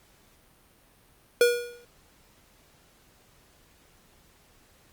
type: tone with exponential decay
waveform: square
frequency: 480.8 Hz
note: B4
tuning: 46 cents flat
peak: -15 dBFS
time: 1.41-1.85 s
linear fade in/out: 2 ms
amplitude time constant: 94 ms
effects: pink hiss -60 dBFS RMS until 4.92 s + Opus 48 kbps